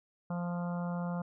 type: harmonic tone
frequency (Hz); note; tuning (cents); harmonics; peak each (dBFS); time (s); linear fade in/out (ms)
174.61; F3; 0; 1 / 3 / 4 / 5 / 6 / 7 / 8; -33 / -43 / -45 / -47 / -49 / -50 / -51; 0.3-1.22; 5
effects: none